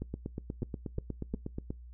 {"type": "two click trains", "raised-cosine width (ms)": 3, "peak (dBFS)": [-21, -23], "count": [3, 15], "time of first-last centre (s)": [[0.63, 1.339], [0.02, 1.705]], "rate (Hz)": [2.82, 8.31], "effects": ["noise-tail reverb RT60 0.2 s tail -24 dB re dry", "added 60 Hz sine -46 dBFS peak until 1.93 s"]}